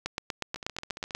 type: two click trains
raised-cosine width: 0.2 ms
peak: -22 / -13 dBFS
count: 9 / 10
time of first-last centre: 0.56-1.108 / 0.06-1.15 s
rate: 14.6 / 8.26 Hz
effects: 9-bit